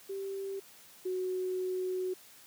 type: tone pair in turn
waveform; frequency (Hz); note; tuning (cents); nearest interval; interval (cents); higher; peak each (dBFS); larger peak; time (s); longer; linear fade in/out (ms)
sine; 390.4 / 369.6; G4 / F#4; -7 / -2; minor second; 95; first; -35 / -31; second; 0.09-0.6 / 1.05-2.14; second; 10
effects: white hiss -56 dBFS RMS until 2.46 s + high-pass 80 Hz 12 dB/octave